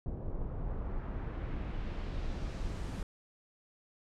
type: noise with low-pass filter sweep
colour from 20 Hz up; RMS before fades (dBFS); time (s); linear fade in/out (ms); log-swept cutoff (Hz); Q
brown; -37; 0.06-3.03; 2; 580 to 10000; 1
effects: none